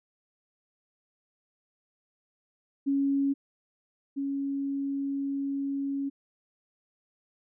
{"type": "tone pair in turn", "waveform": "sine", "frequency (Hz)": [277.2, 277.2], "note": ["C#4", "C#4"], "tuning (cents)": [0, 0], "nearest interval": "unison", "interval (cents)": 0, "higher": "neither", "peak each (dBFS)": [-23, -28], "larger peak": "first", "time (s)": [[2.86, 3.34], [4.16, 6.1]], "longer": "second", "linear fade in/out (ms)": 20, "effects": []}